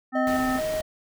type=harmonic tone; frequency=257.8 Hz; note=C4; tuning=26 cents flat; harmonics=1 / 3 / 5 / 7; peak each=-24 / -29 / -31 / -32 dBFS; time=0.12-0.61 s; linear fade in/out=50 ms
type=tone with tremolo; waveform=triangle; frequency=625 Hz; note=D#5; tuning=8 cents sharp; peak=-23 dBFS; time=0.15-0.82 s; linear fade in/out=5 ms; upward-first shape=square; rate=2.3 Hz; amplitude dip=60%
type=noise; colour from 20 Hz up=pink; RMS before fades=-36 dBFS; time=0.27-0.81 s; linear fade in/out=0 ms
effects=none